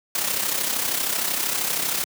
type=noise with amplitude modulation; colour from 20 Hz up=white; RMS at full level=-22 dBFS; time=0.15-2.04 s; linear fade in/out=2 ms; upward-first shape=sine; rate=32.9 Hz; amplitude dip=55%; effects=high-pass 150 Hz 12 dB/octave